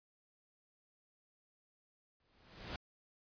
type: noise with exponential growth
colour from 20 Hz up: pink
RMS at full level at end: -41 dBFS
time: 2.2-2.76 s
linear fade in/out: 1 ms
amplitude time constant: 120 ms
effects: resampled to 11025 Hz